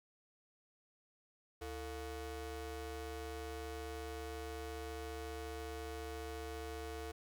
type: ring-modulated tone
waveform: 30% pulse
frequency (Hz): 259.4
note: C4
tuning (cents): -15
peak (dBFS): -37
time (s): 1.61-7.12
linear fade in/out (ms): 10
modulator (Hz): 187
effects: none